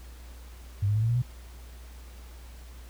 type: tone with pitch steps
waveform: sine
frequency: 99.9 / 104.26 / 108.82 / 113.57 / 118.53 / 123.7 Hz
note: G2 / G#2 / A2 / A#2 / A#2 / B2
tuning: +33 / +7 / -19 / -45 / +29 / +3 cents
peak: -22 dBFS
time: 0.82-1.222 s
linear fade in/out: 10 ms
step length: 67 ms
effects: added 60 Hz sine -43 dBFS peak until 2.89 s + pink hiss -54 dBFS RMS until 2.89 s